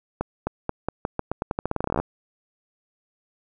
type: accelerating click train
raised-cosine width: 1 ms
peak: -10 dBFS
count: 23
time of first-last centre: 0.21-2 s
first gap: 260 ms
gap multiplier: 0.86
effects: none